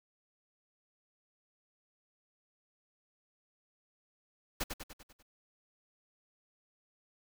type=noise with echo; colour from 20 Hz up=pink; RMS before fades=-34 dBFS; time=4.6-4.64 s; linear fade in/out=10 ms; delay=98 ms; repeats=6; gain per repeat=-5 dB; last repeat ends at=5.228 s; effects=none